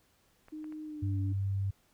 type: clicks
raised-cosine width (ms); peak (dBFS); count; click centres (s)
0.5; -39; 3; 0.484 / 0.643 / 0.724
type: tone with pitch glide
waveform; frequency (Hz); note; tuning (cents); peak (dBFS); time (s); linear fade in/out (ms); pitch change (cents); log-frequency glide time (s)
sine; 308.2 to 287.6; D#4 to D4; -16 to -36; -39; 0.52-1.33; 10; -120; 0.85-1.19
type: tone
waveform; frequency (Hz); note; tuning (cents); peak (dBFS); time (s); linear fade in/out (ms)
sine; 98; G2; 0; -29; 1.02-1.71; 10
effects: pink hiss -69 dBFS RMS until 1.93 s